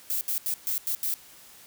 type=noise bursts at uneven times; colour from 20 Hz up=violet; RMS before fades=-28 dBFS; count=6; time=0.1-0.21 / 0.28-0.38 / 0.46-0.54 / 0.67-0.78 / 0.87-0.95 / 1.03-1.14 s; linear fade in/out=0 ms; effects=white hiss -51 dBFS RMS until 1.66 s